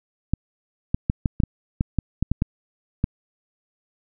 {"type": "clicks", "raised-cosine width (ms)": 5, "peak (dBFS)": -7, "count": 12, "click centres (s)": [0.336, 0.945, 1.099, 1.258, 1.402, 1.436, 1.809, 1.987, 2.226, 2.316, 2.421, 3.041], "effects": []}